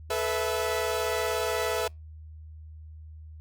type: chord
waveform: sawtooth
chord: A suspended second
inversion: none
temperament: equal with one note detuned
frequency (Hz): 433.9 / 493.9 / 659.3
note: A4 / B4 / E5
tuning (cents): -24 / 0 / 0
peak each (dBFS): -27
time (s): 0.1-1.88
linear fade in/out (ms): 5
effects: added 78 Hz sine -42 dBFS peak until 3.4 s + Opus 48 kbps